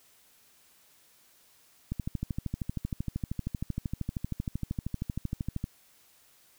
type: click train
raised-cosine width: 5 ms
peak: -19 dBFS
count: 49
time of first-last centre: 1.92-5.641 s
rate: 12.9 Hz
effects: white hiss -62 dBFS RMS until 6.58 s